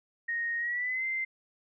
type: tone with pitch glide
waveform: sine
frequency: 1864.7 to 2081 Hz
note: A#6 to C7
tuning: 0 to -10 cents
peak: -29 dBFS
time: 0.28-1.25 s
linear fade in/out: 10 ms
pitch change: +190 cents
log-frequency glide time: 0.58-1.05 s
effects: none